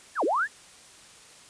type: linear two-way sweep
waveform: sine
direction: down then up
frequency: 1865 to 277.2 to 1865 Hz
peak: -22 dBFS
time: 0.15-0.48 s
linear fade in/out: 50 ms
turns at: 0.24 s
effects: white hiss -51 dBFS RMS until 1.49 s + resampled to 22050 Hz